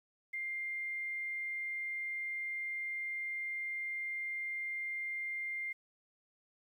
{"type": "tone with quantisation", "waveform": "sine", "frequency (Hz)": 2100, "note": "C7", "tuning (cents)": 6, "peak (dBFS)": -36, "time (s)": [0.33, 5.73], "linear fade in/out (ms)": 10, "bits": 11, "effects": []}